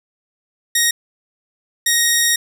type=tone pair in turn; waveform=10% pulse; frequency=1874 / 1874 Hz; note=A#6 / A#6; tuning=+9 / +9 cents; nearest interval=unison; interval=0 cents; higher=neither; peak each=-4 dBFS; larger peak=neither; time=0.75-0.91 / 1.86-2.36 s; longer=second; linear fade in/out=5 ms; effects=none